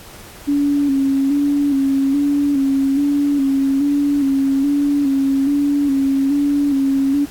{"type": "tone with vibrato", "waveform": "sine", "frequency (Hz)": 279.2, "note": "C#4", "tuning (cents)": 13, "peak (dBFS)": -13, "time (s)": [0.47, 7.26], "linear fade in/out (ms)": 20, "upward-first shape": "square", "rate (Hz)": 1.2, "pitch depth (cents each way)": 43, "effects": ["pink hiss -39 dBFS RMS until 7.3 s", "AAC 64 kbps"]}